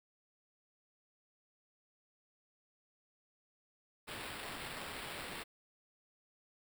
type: noise with sample-and-hold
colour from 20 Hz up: white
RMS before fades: -45 dBFS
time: 4.07-5.44 s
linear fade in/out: 20 ms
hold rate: 6300 Hz
effects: none